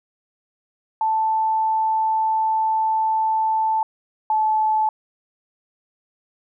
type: tone pair in turn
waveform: sine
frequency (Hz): 880 / 867.4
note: A5 / A5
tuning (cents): 0 / -25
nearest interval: unison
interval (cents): 25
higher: first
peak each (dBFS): -17 / -16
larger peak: second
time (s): 1.01-3.83 / 4.3-4.89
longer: first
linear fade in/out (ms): 2
effects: none